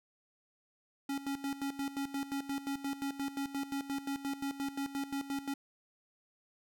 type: tone with tremolo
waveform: square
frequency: 277.2 Hz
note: C#4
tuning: in tune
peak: -34 dBFS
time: 1.09-5.54 s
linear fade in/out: 5 ms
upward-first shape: square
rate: 5.7 Hz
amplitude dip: 75%
effects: none